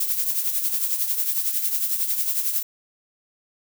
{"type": "noise with tremolo", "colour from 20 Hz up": "violet", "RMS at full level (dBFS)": -21, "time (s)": [0, 2.63], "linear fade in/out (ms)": 5, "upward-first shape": "triangle", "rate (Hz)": 11, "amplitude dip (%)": 65, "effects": []}